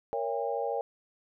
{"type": "chord", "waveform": "sine", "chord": "A# diminished seventh", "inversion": "none", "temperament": "just", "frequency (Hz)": [466.2, 559.4, 671.3, 805.5], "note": ["A#4", "C#5", "E5", "G5"], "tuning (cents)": [0, 16, 31, 47], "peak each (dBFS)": [-33, -34, -38, -34], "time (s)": [0.13, 0.81], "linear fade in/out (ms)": 0, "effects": []}